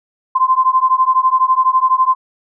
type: beating tone pair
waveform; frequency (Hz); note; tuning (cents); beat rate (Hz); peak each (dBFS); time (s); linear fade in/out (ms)
sine; 1032 / 1044; C6 / C6; -24 / -4; 12; -13; 0.35-2.15; 10
effects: none